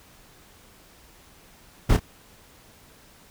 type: noise with echo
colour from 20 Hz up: brown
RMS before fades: -17 dBFS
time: 1.89-1.97 s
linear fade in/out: 10 ms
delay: 28 ms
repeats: 1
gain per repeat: -11 dB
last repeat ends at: 1.998 s
effects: pink hiss -53 dBFS RMS until 3.3 s